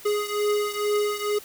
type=beating tone pair; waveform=square; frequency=415.3 / 417.5 Hz; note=G#4 / G#4; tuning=0 / +9 cents; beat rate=2.2 Hz; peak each=-25 / -28 dBFS; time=0.05-1.39 s; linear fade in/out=10 ms; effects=white hiss -45 dBFS RMS until 1.44 s